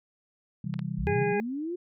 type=chord; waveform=sine; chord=C major; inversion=none; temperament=just; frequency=130.81 / 163.52 / 196.22 Hz; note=C3 / E3 / G3; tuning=0 / -14 / +2 cents; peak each=-35 / -33 / -35 dBFS; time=0.64-1.33 s; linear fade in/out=5 ms
type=clicks; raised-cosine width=0.3 ms; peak=-25 dBFS; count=2; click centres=0.74 / 0.792 s
type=linear sweep; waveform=sine; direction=up; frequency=41.2 to 363.9 Hz; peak=-30 dBFS; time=0.98-1.76 s; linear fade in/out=10 ms
type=harmonic tone; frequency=410 Hz; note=G#4; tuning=22 cents flat; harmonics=1 / 2 / 4 / 5 / 6; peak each=-26 / -32 / -36 / -40 / -37 dBFS; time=1.07-1.4 s; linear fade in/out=0 ms
effects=none